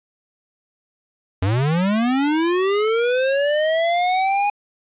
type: linear sweep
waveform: square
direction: up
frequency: 88.4 to 828 Hz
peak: -17 dBFS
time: 1.42-4.5 s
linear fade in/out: 5 ms
effects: resampled to 8000 Hz + 8-bit